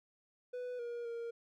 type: tone with pitch steps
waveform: triangle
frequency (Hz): 495.7 / 475.1 / 466.6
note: B4 / A#4 / A#4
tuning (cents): +6 / +33 / +2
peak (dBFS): -37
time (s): 0.53-1.31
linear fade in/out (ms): 10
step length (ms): 260
effects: none